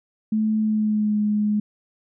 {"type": "tone with pitch glide", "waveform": "sine", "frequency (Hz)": [216.8, 209.8], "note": ["A3", "G#3"], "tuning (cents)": [-25, 18], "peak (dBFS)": -18, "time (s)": [0.32, 1.6], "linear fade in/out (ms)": 5, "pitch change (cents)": -57, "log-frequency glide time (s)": [0.59, 1.19], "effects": []}